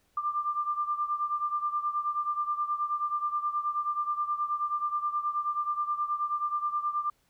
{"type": "beating tone pair", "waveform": "sine", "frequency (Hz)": [1188, 1197.4], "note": ["D6", "D6"], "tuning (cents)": [20, 33], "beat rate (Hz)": 9.4, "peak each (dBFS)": [-29, -33], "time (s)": [0.17, 7.1], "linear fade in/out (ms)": 5, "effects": ["pink hiss -70 dBFS RMS until 7.29 s"]}